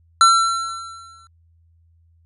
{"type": "tone with exponential decay", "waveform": "square", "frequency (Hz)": 1349, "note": "E6", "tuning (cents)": 40, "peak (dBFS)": -8, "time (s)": [0.21, 1.27], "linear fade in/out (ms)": 1, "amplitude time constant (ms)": 230, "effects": ["added 83 Hz sine -53 dBFS peak until 2.25 s", "resampled to 24000 Hz"]}